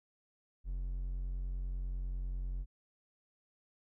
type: tone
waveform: triangle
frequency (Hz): 45.03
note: F#1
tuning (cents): -46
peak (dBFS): -33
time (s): 0.64-2.66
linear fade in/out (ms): 50
effects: none